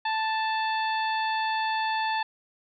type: harmonic tone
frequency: 880 Hz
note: A5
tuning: in tune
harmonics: 1 / 2 / 3 / 4 / 5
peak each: -26 / -32 / -36 / -38 / -40 dBFS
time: 0.05-2.23 s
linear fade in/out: 5 ms
effects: none